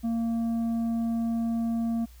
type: tone with tanh clipping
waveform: sine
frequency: 230 Hz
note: A#3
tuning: 23 cents flat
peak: -26 dBFS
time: 0.03-2.06 s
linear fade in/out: 20 ms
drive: 6 dB
effects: added 60 Hz sine -47 dBFS peak until 2.2 s + white hiss -59 dBFS RMS until 2.2 s